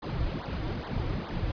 brown noise with flanger, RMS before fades -32 dBFS, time 0.02-1.52 s, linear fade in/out 10 ms, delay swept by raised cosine 0.37 to 4.87 ms, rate 2.4 Hz, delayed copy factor -0.95, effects resampled to 11025 Hz

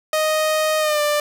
sawtooth tone with pitch glide, 622.3 to 592.5 Hz, D#5 to D5, 0 to +15 cents, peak -13 dBFS, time 0.13-1.2 s, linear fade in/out 2 ms, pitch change -85 cents, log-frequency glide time 0.79-1.01 s, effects none

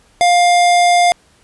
square tone, 704 Hz, F5, 14 cents sharp, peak -9 dBFS, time 0.21-1.12 s, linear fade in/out 0 ms, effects pink hiss -52 dBFS RMS until 1.43 s + resampled to 24000 Hz

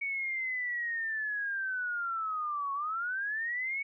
sine linear two-way sweep, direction down then up, 2241 to 1100 to 2241 Hz, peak -31 dBFS, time 0.01-3.83 s, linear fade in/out 10 ms, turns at 2.73 s, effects none

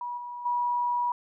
sine tone with level steps, 969 Hz, B5, 33 cents flat, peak -31 / -35 / -24 dBFS, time 0.01-1.12 s, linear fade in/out 2 ms, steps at 0.17 / 0.45 s, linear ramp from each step 10 ms, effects none

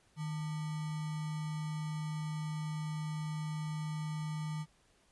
sine tone with sample-and-hold, 154.9 Hz, D#3, 7 cents flat, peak -35 dBFS, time 0.16-4.66 s, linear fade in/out 50 ms, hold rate 1050 Hz, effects pink hiss -69 dBFS RMS until 5.11 s + resampled to 24000 Hz

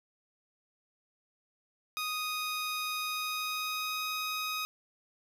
15% pulse tone with pitch glide, 1244.5 to 1256.1 Hz, D#6 to D#6, 0 to +16 cents, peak -26 dBFS, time 1.97-4.65 s, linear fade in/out 0 ms, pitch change +16 cents, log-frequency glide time 3.03-4.05 s, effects none

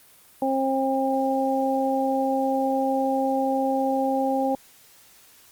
harmonic tone, 267.4 Hz, C4, 38 cents sharp, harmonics 1 / 2 / 3, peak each -25 / -25 / -25 dBFS, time 0.42-4.55 s, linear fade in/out 2 ms, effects white hiss -53 dBFS RMS until 5.51 s + Opus 32 kbps

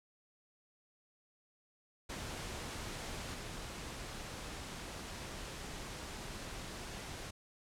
pink noise with level steps, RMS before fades -43 / -45 dBFS, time 2.09-7.31 s, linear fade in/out 10 ms, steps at 3.34 s, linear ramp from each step 2 ms, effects low-pass 9000 Hz 12 dB/octave

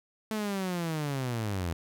sawtooth linear sweep, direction down, 220 to 80 Hz, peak -26 dBFS, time 0.31-1.73 s, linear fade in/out 0 ms, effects none

